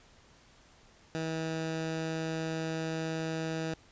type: tone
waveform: 15% pulse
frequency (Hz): 161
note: E3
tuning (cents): -41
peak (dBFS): -26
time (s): 1.15-3.74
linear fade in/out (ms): 0
effects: pink hiss -60 dBFS RMS until 3.91 s + resampled to 16000 Hz